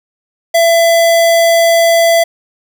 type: tone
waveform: square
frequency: 670 Hz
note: E5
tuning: 28 cents sharp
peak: -7 dBFS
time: 0.54-2.24 s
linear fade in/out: 10 ms
effects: none